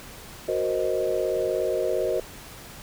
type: chord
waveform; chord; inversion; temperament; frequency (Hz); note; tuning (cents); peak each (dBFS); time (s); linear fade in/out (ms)
sine; C half-diminished seventh; second; equal; 370 / 466.2 / 523.3 / 622.3; Gb4 / Bb4 / C5 / Eb5; 0 / 0 / 0 / 0; -28; 0.48-2.2; 5
effects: pink hiss -43 dBFS RMS until 2.82 s